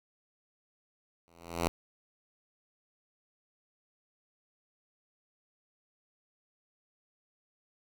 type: tone with exponential growth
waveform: 5% pulse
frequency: 84.7 Hz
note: E2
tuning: 48 cents sharp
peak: -14 dBFS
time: 1.28-1.68 s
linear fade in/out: 0 ms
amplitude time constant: 85 ms
effects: none